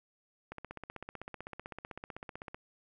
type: click train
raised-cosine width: 0.5 ms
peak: -27 dBFS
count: 33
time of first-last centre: 0.52-2.545 s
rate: 15.8 Hz
effects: none